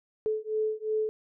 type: beating tone pair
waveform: sine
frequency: 431.7 / 434.5 Hz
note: A4 / A4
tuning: -33 / -22 cents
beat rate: 2.8 Hz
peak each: -30 dBFS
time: 0.26-1.09 s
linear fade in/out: 0 ms
effects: none